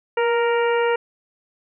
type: harmonic tone with a mistuned harmonic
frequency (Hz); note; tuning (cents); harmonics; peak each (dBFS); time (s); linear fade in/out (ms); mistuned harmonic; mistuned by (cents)
466.2; A#4; 0; 1 / 2 / 3 / 4 / 5 / 6; -18 / -24 / -28 / -30 / -32 / -34; 0.17-0.96; 5; 1; +26
effects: none